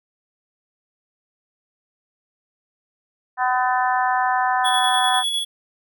harmonic tone, 252.4 Hz, B3, 38 cents sharp, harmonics 3 / 4 / 5 / 6 / 7, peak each -20 / -22 / -28 / -27 / -27 dBFS, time 3.37-5.24 s, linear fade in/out 50 ms
square tone with tremolo, 3376 Hz, G#7, 28 cents sharp, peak -20 dBFS, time 4.64-5.45 s, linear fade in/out 20 ms, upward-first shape square, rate 10 Hz, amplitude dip 30%
effects none

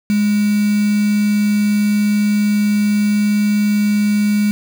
sine tone with quantisation, 207.7 Hz, G#3, in tune, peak -12 dBFS, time 0.1-4.51 s, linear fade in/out 0 ms, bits 4, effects none

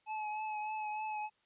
square tone with vibrato, 856 Hz, A5, 48 cents flat, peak -37 dBFS, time 0.06-1.3 s, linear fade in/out 50 ms, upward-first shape triangle, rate 3.3 Hz, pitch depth 27 cents each way, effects white hiss -74 dBFS RMS until 1.45 s + resampled to 8000 Hz

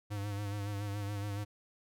square tone with vibrato, 101.9 Hz, G#2, 32 cents flat, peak -36 dBFS, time 0.1-1.45 s, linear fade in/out 20 ms, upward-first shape sine, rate 7.1 Hz, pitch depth 44 cents each way, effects none

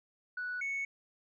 sine tone pair in turn, 1477 / 2213 Hz, F#6 / C#7, -3 / -3 cents, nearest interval perfect fifth, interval 700 cents, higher second, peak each -34 / -31 dBFS, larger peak second, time 0.37-0.61 / 0.61-0.85 s, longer neither, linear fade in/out 5 ms, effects tanh soft clip ceiling -31 dBFS

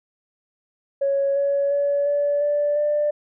sine tone with pitch steps, 554.4 / 561.8 / 569.3 / 576.9 / 584.7 / 592.5 Hz, C#5 / C#5 / C#5 / D5 / D5 / D5, 0 / +23 / +46 / -31 / -8 / +15 cents, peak -17 dBFS, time 1.01-3.11 s, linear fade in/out 10 ms, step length 350 ms, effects tanh soft clip ceiling -13 dBFS

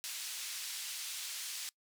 pink band-pass noise, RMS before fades -42 dBFS, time 0.04-1.69 s, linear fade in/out 0 ms, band 3200 to 12000 Hz, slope 12 dB/octave, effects noise-tail reverb RT60 0.1 s tail -23 dB re dry

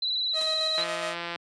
sine tone with vibrato, 3984 Hz, B7, 14 cents sharp, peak -25 dBFS, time 0.02-0.84 s, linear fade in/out 5 ms, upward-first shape triangle, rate 19 Hz, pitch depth 54 cents each way
sawtooth tone with tremolo, 632 Hz, D#5, 27 cents sharp, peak -26 dBFS, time 0.33-1.16 s, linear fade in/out 50 ms, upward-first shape square, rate 7.2 Hz, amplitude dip 30%
white noise with exponential decay, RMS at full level -34 dBFS, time 0.41-0.58 s, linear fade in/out 0 ms, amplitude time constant 36 ms
click train, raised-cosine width 0.3 ms, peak -17 dBFS, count 100, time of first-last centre 0.78-1.359 s, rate 171 Hz
effects high-pass 200 Hz 12 dB/octave + resampled to 22050 Hz

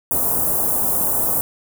white band-stop noise, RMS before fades -19 dBFS, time 0.11-1.41 s, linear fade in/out 0 ms, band 1000 to 9800 Hz, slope 24 dB/octave, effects none

